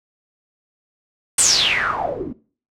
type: noise with low-pass filter sweep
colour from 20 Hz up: white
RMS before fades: -19 dBFS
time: 1.38-2.33 s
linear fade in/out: 5 ms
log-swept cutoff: 9100 to 240 Hz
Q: 8.3
effects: noise-tail reverb RT60 0.4 s tail -18 dB re dry